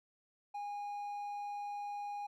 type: tone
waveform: triangle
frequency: 819 Hz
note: G#5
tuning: 24 cents flat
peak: -37 dBFS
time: 0.54-2.27 s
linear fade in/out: 10 ms
effects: none